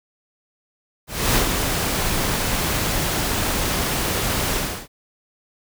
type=noise with ADSR envelope; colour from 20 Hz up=pink; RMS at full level=-17 dBFS; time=1.07-4.88 s; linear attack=280 ms; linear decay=110 ms; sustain=-5 dB; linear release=320 ms; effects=none